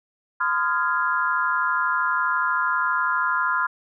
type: chord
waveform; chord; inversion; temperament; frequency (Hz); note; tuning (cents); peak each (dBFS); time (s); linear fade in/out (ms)
sine; F minor seventh; second; equal with one note detuned; 1022.6 / 1244.5 / 1396.9 / 1661.2; C6 / Eb6 / F6 / Ab6; -40 / 0 / 0 / 0; -24 / -28 / -23 / -29; 0.4-3.67; 10
effects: none